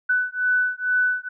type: beating tone pair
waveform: sine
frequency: 1494 / 1496.2 Hz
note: F#6 / F#6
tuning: +16 / +19 cents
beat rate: 2.2 Hz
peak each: -22 dBFS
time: 0.09-1.29 s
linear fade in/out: 10 ms
effects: none